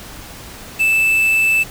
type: tone with quantisation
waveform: triangle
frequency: 2637 Hz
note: E7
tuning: in tune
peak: -10 dBFS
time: 0.79-1.64 s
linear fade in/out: 20 ms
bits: 5
effects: pink hiss -35 dBFS RMS until 1.7 s